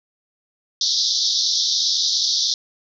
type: band-pass noise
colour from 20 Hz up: white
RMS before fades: -20 dBFS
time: 0.81-2.54 s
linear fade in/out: 2 ms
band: 3500 to 5900 Hz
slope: 96 dB/octave
effects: none